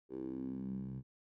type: tone with band-pass filter sweep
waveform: 10% pulse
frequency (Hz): 65.41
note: C2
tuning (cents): 0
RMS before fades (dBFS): -42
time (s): 0.09-1.03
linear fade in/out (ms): 50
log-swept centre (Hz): 390 to 140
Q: 4.7
effects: none